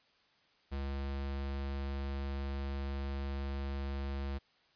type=tone; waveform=square; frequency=69 Hz; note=C#2; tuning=7 cents flat; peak=-36 dBFS; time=0.71-4.39 s; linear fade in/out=20 ms; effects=white hiss -69 dBFS RMS until 4.75 s + resampled to 11025 Hz